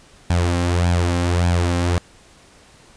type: tone with flanger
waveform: sawtooth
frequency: 87.31 Hz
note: F2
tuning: in tune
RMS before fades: -18 dBFS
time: 0.3-1.98 s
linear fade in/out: 0 ms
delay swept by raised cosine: 1.2 to 3.8 ms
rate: 1.7 Hz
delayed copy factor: +0.6
effects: pink hiss -49 dBFS RMS until 2.96 s + resampled to 22050 Hz